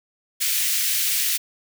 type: high-pass noise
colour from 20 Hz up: white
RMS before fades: -22 dBFS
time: 0.4-1.38 s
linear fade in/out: 20 ms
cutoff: 1900 Hz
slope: 24 dB/octave
effects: none